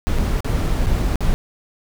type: noise with dropouts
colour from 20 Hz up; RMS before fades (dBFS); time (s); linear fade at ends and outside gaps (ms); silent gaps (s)
brown; -18; 0.07-1.34; 0; 0.186-0.191 / 0.406-0.445 / 0.862-0.868 / 1.157-1.206
effects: none